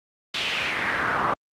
brown noise with band-pass filter sweep, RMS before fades -25 dBFS, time 0.34-1.34 s, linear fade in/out 5 ms, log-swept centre 3400 to 1100 Hz, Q 2.9, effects high-pass 80 Hz 12 dB/octave + Opus 48 kbps

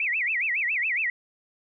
sine tone with vibrato, 2247 Hz, C#7, 23 cents sharp, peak -23 dBFS, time 0-1.1 s, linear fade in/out 2 ms, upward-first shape sine, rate 7.2 Hz, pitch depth 300 cents each way, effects none

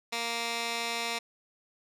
15% pulse tone with band-pass filter, 233.1 Hz, A#3, in tune, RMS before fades -33 dBFS, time 0.12-1.19 s, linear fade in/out 10 ms, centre 3700 Hz, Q 0.75, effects none

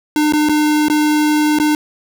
square tone with dropouts, 301.9 Hz, D4, 48 cents sharp, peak -12 dBFS, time 0.16-1.75 s, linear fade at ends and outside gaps 1 ms, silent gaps 0.324-0.335 / 0.488-0.494 / 0.884-0.899 / 1.587-1.599 s, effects none

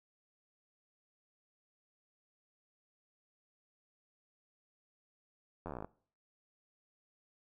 slowing click train, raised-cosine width 1 ms, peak -28 dBFS, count 13, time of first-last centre 5.66-5.846 s, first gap 11 ms, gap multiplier 1.06, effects noise-tail reverb RT60 0.5 s tail -22 dB re dry

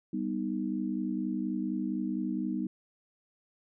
sine chord, G augmented, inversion none, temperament equal, 196 / 246.9 / 311.1 Hz, G3 / B3 / D#4, 0 / 0 / 0 cents, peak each -34 dBFS, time 0.13-2.67 s, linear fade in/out 5 ms, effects none

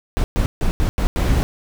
brown noise bursts at uneven times, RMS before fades -17 dBFS, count 6, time 0.17-0.24 / 0.36-0.46 / 0.61-0.71 / 0.8-0.89 / 0.98-1.07 / 1.16-1.43 s, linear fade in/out 0 ms, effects none

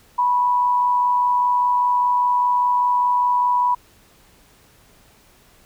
sine tone with amplitude modulation, 982 Hz, B5, 10 cents flat, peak -13 dBFS, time 0.18-3.75 s, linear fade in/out 10 ms, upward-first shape sine, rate 105 Hz, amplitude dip 40%, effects pink hiss -53 dBFS RMS until 5.65 s

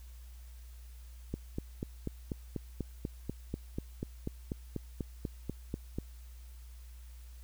click train, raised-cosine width 3 ms, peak -22 dBFS, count 20, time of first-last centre 1.34-5.985 s, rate 4.09 Hz, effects added 60 Hz sine -47 dBFS peak until 7.43 s + white hiss -63 dBFS RMS until 7.43 s

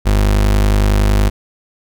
35% pulse tone, 50.8 Hz, G#1, 38 cents flat, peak -8 dBFS, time 0.05-1.3 s, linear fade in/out 20 ms, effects none

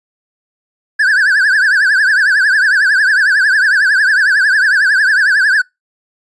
triangle tone with vibrato, 1614 Hz, G#6, 50 cents flat, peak -6 dBFS, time 0.99-5.62 s, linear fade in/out 10 ms, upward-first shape triangle, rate 11 Hz, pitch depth 180 cents each way, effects noise-tail reverb RT60 0.2 s tail -26 dB re dry + resampled to 24000 Hz

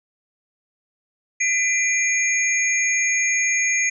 sine tone cluster, 2024 / 2386 / 6550 Hz, B6 / D7 / G#8, +42 / +27 / -25 cents, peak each -22 dBFS, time 1.4-3.9 s, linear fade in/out 10 ms, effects none

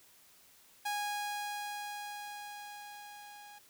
sawtooth tone with level ramp, 825 Hz, G#5, 12 cents flat, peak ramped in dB -29 to -47 dBFS, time 0.85-3.59 s, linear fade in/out 10 ms, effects white hiss -62 dBFS RMS until 3.69 s

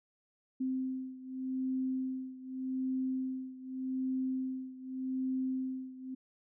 sine beating tone pair, 260 / 260.84 Hz, C4 / C4, -11 / -5 cents, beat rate 0.84 Hz, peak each -35 / -38 dBFS, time 0.6-6.15 s, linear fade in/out 10 ms, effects none

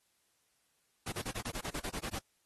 pink noise bursts, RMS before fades -39 dBFS, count 12, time 1.06-2.19 s, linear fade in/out 10 ms, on 63 ms, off 34 ms, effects white hiss -75 dBFS RMS until 2.45 s + AAC 32 kbps

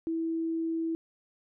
sine tone, 327.3 Hz, E4, 12 cents flat, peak -28 dBFS, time 0.07-0.95 s, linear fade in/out 0 ms, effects none

